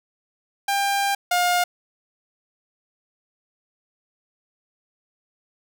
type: tone pair in turn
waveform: sawtooth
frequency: 797 / 710.9 Hz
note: G5 / F5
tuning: +28 / +31 cents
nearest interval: major second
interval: 197 cents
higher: first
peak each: -16 / -14 dBFS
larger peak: second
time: 0.68-1.15 / 1.31-1.64 s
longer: first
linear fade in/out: 5 ms
effects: none